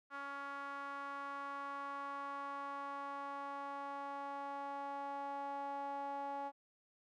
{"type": "tone with band-pass filter sweep", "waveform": "sawtooth", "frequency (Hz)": 280, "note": "C#4", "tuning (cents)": 18, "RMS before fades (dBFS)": -44, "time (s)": [0.1, 6.52], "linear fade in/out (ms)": 50, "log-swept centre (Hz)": [1300, 810], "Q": 4.2, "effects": []}